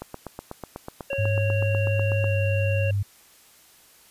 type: click train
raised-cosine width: 1 ms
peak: -19 dBFS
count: 19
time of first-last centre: 0.02-2.242 s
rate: 8.1 Hz
type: harmonic tone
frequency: 551 Hz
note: C#5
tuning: 11 cents flat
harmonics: 1 / 3 / 5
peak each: -27 / -39 / -31 dBFS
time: 1.1-2.91 s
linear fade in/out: 5 ms
type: tone with pitch glide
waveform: sine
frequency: 102.2 to 99.98 Hz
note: G#2 to G2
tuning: -27 to +35 cents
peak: -21 dBFS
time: 1.18-3.03 s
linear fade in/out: 10 ms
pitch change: -38 cents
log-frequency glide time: 2.26-2.33 s
effects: white hiss -54 dBFS RMS until 4.1 s + resampled to 32000 Hz